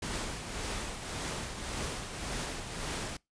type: noise with tremolo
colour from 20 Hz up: pink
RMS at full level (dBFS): -35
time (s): 0.02-3.17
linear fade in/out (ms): 5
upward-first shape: triangle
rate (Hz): 1.8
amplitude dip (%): 55
effects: noise-tail reverb RT60 0.2 s tail -24 dB re dry + resampled to 22050 Hz